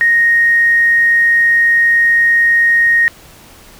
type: tone with tanh clipping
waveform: triangle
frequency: 1864.7 Hz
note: A#6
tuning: in tune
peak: -7 dBFS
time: 0.01-3.08 s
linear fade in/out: 0 ms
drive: 2 dB
effects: pink hiss -40 dBFS RMS until 3.79 s